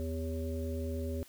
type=harmonic tone with a mistuned harmonic; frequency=79.8 Hz; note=D#2; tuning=44 cents sharp; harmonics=1 / 3 / 5 / 7; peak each=-35 / -40 / -42 / -43 dBFS; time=0-1.23 s; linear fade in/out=0 ms; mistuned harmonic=3; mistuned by=+68 cents; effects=white hiss -58 dBFS RMS until 1.28 s